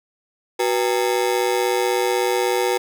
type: ring-modulated tone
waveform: 30% pulse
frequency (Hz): 429.9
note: A4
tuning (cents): -40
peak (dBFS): -12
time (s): 0.59-2.78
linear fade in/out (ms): 10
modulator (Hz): 58.1
effects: none